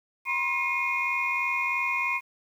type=tone cluster; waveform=sine; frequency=974 / 1057 / 2144 / 2461 Hz; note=B5 / C6 / C7 / D#7; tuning=-24 / +17 / +42 / -20 cents; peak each=-34 / -31 / -28 / -28 dBFS; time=0.25-2.21 s; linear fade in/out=50 ms; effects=tanh soft clip ceiling -16 dBFS + 9-bit